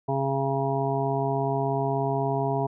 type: harmonic tone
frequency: 136.6 Hz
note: C#3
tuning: 25 cents flat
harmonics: 1 / 2 / 3 / 5 / 6 / 7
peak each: -28 / -33 / -29 / -29 / -34 / -32 dBFS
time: 0.08-2.67 s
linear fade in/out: 10 ms
effects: none